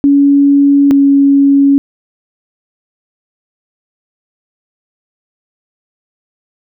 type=tone pair in turn; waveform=sine; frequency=281.8 / 278.7 Hz; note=C#4 / C#4; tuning=+29 / +9 cents; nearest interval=unison; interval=20 cents; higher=first; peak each=-4 dBFS; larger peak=neither; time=0.04-0.91 / 0.91-1.78 s; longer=neither; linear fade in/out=0 ms; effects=none